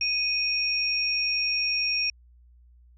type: tone pair together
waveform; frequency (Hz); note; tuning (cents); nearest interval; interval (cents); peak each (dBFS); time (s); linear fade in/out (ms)
sine; 2489 / 5560; D#7 / F8; 0 / -9; octave + major second; 1391; -26; 0.01-2.1; 2
effects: added 60 Hz sine -52 dBFS peak until 2.97 s